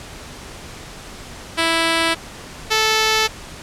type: tone pair in turn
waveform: 5% pulse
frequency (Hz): 329.6 / 437.9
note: E4 / A4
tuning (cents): 0 / -8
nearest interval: perfect fourth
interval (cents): 492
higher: second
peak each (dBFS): -4 / -3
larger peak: second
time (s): 1.57-2.15 / 2.7-3.28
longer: neither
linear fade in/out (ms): 20
effects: pink hiss -36 dBFS RMS until 3.62 s + low-pass 9000 Hz 12 dB/octave